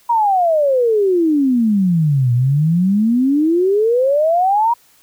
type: exponential two-way sweep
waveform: sine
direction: down then up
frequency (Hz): 964 to 118.5 to 964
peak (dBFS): -11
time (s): 0.09-4.74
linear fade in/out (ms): 10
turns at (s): 2.33
effects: white hiss -52 dBFS RMS until 5.02 s